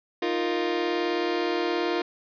sawtooth chord, Eb suspended second, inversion none, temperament just, 311.1 / 350 / 466.7 Hz, Eb4 / F4 / Bb4, 0 / +4 / +2 cents, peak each -27 / -22 / -26 dBFS, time 0.22-2.02 s, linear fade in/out 5 ms, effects resampled to 11025 Hz + 9-bit

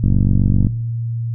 click train, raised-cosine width 5 ms, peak -3 dBFS, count 31, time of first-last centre 0.04-0.669 s, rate 47.7 Hz, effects noise-tail reverb RT60 1.0 s tail -20 dB re dry + added 116 Hz sine -19 dBFS peak until 1.34 s

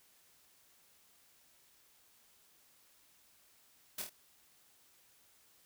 white noise with echo, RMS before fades -40 dBFS, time 3.98-4.02 s, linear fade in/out 5 ms, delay 25 ms, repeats 3, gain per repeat -4 dB, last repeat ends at 4.095 s, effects white hiss -67 dBFS RMS until 5.65 s

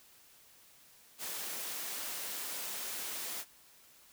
white high-pass noise, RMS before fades -40 dBFS, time 1.18-3.45 s, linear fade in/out 50 ms, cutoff 230 Hz, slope 12 dB/octave, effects white hiss -61 dBFS RMS until 4.12 s

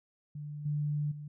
sine tone with level steps, 147.9 Hz, D3, 13 cents sharp, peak -38 / -29 / -40 dBFS, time 0.35-1.28 s, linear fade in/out 5 ms, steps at 0.65 / 1.11 s, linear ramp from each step 10 ms, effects none

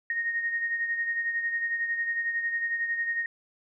sine beating tone pair, 1858 / 1869 Hz, A#6 / A#6, -6 / +4 cents, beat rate 11 Hz, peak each -27 / -36 dBFS, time 0.1-3.26 s, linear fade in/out 2 ms, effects none

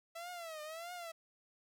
sawtooth tone with vibrato, 659.3 Hz, E5, in tune, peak -40 dBFS, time 0.15-1.12 s, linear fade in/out 10 ms, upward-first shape triangle, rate 1.6 Hz, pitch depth 160 cents each way, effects none

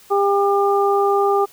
harmonic tone, 400.2 Hz, G4, 36 cents sharp, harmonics 1 / 2 / 3, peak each -16 / -19 / -21 dBFS, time 0.1-1.46 s, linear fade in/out 20 ms, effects white hiss -48 dBFS RMS until 1.52 s

